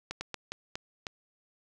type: slowing click train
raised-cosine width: 0.2 ms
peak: -18 dBFS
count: 6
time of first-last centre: 0.11-1.068 s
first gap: 100 ms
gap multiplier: 1.33
effects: none